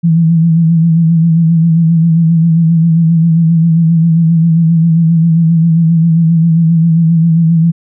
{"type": "tone with vibrato", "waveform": "sine", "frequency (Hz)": 164.81, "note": "E3", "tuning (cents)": 0, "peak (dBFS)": -5, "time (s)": [0.03, 7.72], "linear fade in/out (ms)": 20, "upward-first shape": "sine", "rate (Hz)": 7.5, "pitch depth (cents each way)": 49, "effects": []}